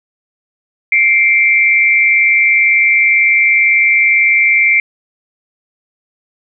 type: tone pair together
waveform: sine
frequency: 2111 / 2331 Hz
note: C7 / D7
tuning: +15 / -14 cents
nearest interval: major second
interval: 171 cents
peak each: -10 dBFS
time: 0.92-4.8 s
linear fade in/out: 2 ms
effects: none